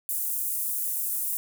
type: high-pass noise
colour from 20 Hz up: pink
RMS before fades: -29 dBFS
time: 0.09-1.37 s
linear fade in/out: 0 ms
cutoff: 10000 Hz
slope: 24 dB/octave
effects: none